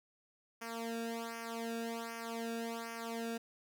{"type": "tone with flanger", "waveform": "sawtooth", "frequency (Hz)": 230, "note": "A#3", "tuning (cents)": -23, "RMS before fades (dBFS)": -41, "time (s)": [0.61, 3.38], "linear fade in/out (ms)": 10, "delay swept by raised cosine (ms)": [0.25, 0.97], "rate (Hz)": 1.3, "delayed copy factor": -0.95, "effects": []}